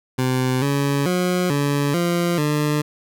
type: tone with pitch steps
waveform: 20% pulse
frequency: 128.6 / 141 / 180.3 / 143 / 173 / 149.3 Hz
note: C3 / C#3 / F#3 / D3 / F3 / D3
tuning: -30 / +30 / -45 / -46 / -16 / +29 cents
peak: -13 dBFS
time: 0.18-2.82 s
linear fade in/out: 10 ms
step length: 440 ms
effects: none